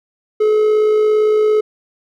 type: tone with amplitude modulation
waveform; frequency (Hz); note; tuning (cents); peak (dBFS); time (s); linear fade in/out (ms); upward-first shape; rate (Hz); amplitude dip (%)
triangle; 428; A4; -48; -7; 0.4-1.61; 10; sine; 57.6; 30
effects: none